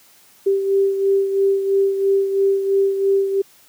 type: beating tone pair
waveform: sine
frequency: 391.8 / 394.8 Hz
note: G4 / G4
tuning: -1 / +12 cents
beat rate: 3 Hz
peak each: -15 / -23 dBFS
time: 0.46-3.42 s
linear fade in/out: 10 ms
effects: white hiss -51 dBFS RMS until 3.68 s + high-pass 80 Hz 12 dB/octave